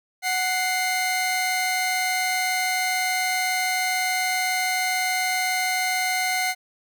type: tone pair together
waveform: sawtooth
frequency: 740 / 2093 Hz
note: F#5 / C7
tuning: 0 / 0 cents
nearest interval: octave + tritone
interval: 1800 cents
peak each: -21 dBFS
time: 0.22-6.55 s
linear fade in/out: 50 ms
effects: none